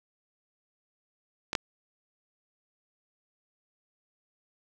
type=clicks; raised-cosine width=0.2 ms; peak=-13 / -8 dBFS; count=2; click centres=1.531 / 1.552 s; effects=none